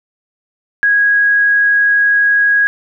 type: tone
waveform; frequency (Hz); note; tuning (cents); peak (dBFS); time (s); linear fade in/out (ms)
sine; 1652; G#6; -10; -8; 0.83-2.67; 0
effects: none